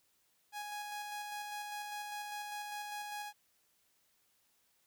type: tone with tremolo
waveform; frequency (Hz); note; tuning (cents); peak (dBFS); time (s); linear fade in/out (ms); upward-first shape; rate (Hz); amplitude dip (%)
sawtooth; 830.6; G#5; 0; -36; 0.52-3.33; 50; square; 5; 25
effects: white hiss -74 dBFS RMS until 4.86 s